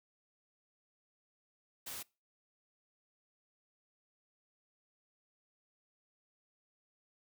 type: noise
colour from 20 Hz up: white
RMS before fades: -44 dBFS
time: 1.86-2.03 s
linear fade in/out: 10 ms
effects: noise-tail reverb RT60 0.3 s tail -24 dB re dry